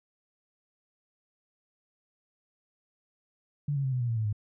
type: tone with pitch steps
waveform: sine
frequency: 144.9 / 138.36 / 132.11 / 126.14 / 120.45 / 115.01 / 109.81 / 104.85 Hz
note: D3 / C#3 / C3 / B2 / B2 / A#2 / A2 / G#2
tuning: -23 / -3 / +17 / +37 / -43 / -23 / -3 / +17 cents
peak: -26 dBFS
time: 3.68-4.328 s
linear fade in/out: 5 ms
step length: 81 ms
effects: none